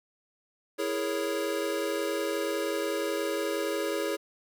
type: chord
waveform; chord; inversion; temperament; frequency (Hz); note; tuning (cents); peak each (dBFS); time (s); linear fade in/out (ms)
square; A# half-diminished seventh; second; equal; 329.6 / 415.3 / 466.2 / 554.4; E4 / G#4 / A#4 / C#5; 0 / 0 / 0 / 0; -35 / -33 / -38 / -34; 0.78-4.17; 20
effects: none